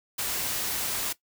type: noise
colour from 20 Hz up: white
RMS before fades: -30 dBFS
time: 0.18-1.13 s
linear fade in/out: 10 ms
effects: noise-tail reverb RT60 0.1 s tail -17 dB re dry